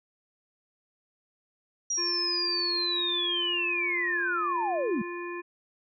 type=linear sweep; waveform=sine; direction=down; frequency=5770 to 187.6 Hz; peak=-26 dBFS; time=1.9-5.02 s; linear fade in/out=5 ms
type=harmonic tone; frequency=349.2 Hz; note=F4; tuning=in tune; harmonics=1 / 3 / 5 / 7; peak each=-35 / -40 / -42 / -43 dBFS; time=1.97-5.42 s; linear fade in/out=20 ms
effects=none